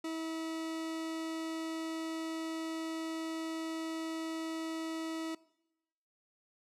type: tone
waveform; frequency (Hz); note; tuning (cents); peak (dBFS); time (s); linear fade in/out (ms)
40% pulse; 323.2; E4; -34; -35; 0.04-5.35; 5
effects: noise-tail reverb RT60 0.9 s tail -22 dB re dry + low-pass 10000 Hz 12 dB/octave